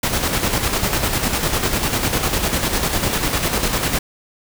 pink noise with tremolo, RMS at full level -18 dBFS, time 0.03-3.99 s, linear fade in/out 5 ms, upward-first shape square, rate 10 Hz, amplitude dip 45%, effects none

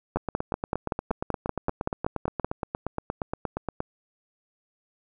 two click trains, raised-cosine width 1 ms, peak -11 / -14 dBFS, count 13 / 32, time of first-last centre 0.16-2.446 / 0.17-3.804 s, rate 5.25 / 8.53 Hz, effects none

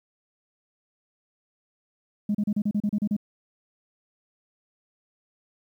sine tone bursts, 207.7 Hz, G#3, in tune, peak -20 dBFS, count 10, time 2.29-3.166 s, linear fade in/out 5 ms, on 57 ms, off 34 ms, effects tanh soft clip ceiling -18 dBFS + 10-bit

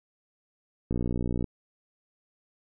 click train, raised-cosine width 3 ms, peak -17 dBFS, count 33, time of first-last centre 0.91-1.442 s, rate 60.1 Hz, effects none

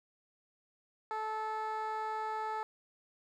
15% pulse tone with band-pass filter, 435.4 Hz, A4, 18 cents flat, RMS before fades -37 dBFS, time 1.11-2.63 s, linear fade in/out 0 ms, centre 890 Hz, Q 1.6, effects none

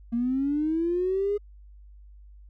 triangle linear sweep, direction up, 230 to 416.1 Hz, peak -19 dBFS, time 0.12-1.38 s, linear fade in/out 20 ms, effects tanh soft clip ceiling -21 dBFS + added 50 Hz sine -46 dBFS peak until 2.49 s

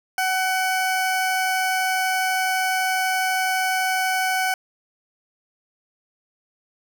20% pulse tone, 751 Hz, F#5, 26 cents sharp, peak -15 dBFS, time 0.18-4.54 s, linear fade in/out 2 ms, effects none

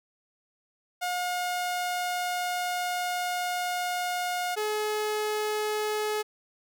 sawtooth tone pair in turn, 717 / 425.3 Hz, F5 / G#4, +45 / +41 cents, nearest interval major sixth, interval 904 cents, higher first, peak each -24 / -23 dBFS, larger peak second, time 1.01-4.56 / 4.56-6.23 s, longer first, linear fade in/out 20 ms, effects none

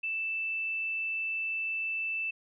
sine tone, 2647 Hz, E7, 7 cents sharp, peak -30 dBFS, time 0.03-2.31 s, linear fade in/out 10 ms, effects none

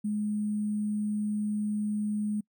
sine tone with sample-and-hold, 210 Hz, G#3, 19 cents sharp, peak -27 dBFS, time 0.04-2.41 s, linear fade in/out 10 ms, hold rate 8820 Hz, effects noise-tail reverb RT60 0.1 s tail -26 dB re dry

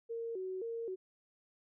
sine tone with vibrato, 415.3 Hz, G#4, in tune, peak -37 dBFS, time 0.09-0.96 s, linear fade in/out 20 ms, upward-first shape square, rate 1.9 Hz, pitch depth 180 cents each way, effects none

